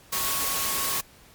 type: tone in noise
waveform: sine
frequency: 1102 Hz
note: C#6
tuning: 11 cents flat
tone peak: -34 dBFS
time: 0.12-1.01 s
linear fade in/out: 10 ms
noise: white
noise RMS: -27 dBFS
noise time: 0.12-1.01 s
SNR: -10 dB
effects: pink hiss -53 dBFS RMS until 1.34 s + MP3 96 kbps